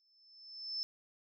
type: tone with exponential growth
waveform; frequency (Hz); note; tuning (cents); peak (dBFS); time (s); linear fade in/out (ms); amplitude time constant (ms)
sine; 5274; E8; 0; -33; 0-0.83; 0; 180
effects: none